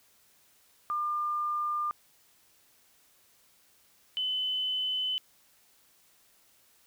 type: tone pair in turn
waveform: sine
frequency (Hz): 1200 / 3024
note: D6 / F#7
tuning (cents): +37 / +37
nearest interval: octave + major third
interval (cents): 1600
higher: second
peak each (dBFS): -28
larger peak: neither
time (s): 0.9-1.91 / 4.17-5.18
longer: neither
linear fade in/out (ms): 0
effects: white hiss -64 dBFS RMS until 6.86 s